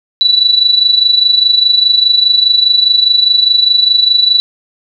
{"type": "tone with amplitude modulation", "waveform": "sine", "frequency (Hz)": 3951, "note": "B7", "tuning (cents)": 0, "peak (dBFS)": -3, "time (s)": [0.21, 4.4], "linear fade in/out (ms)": 0, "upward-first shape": "sine", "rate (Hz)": 24.9, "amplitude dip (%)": 70, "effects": []}